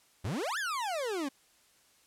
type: exponential two-way sweep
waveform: 40% pulse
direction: up then down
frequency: 80.9 to 1801 to 260.8 Hz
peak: -31 dBFS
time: 0.24-1.29 s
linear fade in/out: 10 ms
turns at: 0.58 s
effects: white hiss -65 dBFS RMS until 2.06 s + low-pass 11000 Hz 12 dB/octave